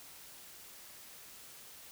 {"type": "silence", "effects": ["white hiss -53 dBFS RMS until 1.91 s"]}